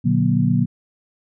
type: tone cluster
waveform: sine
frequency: 120.4 / 147.8 / 183.9 / 238.1 Hz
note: B2 / D3 / F#3 / A#3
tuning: -44 / +11 / -10 / +37 cents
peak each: -20 dBFS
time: 0.04-0.66 s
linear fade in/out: 20 ms
effects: none